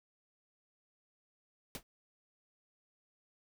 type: noise with exponential decay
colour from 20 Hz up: pink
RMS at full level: -36 dBFS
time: 1.75-1.83 s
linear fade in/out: 1 ms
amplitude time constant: 17 ms
effects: none